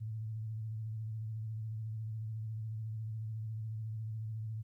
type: tone with vibrato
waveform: sine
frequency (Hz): 110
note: A2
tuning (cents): 0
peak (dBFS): -37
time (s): 0-4.63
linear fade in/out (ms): 20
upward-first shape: sine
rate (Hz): 14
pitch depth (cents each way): 42
effects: 13-bit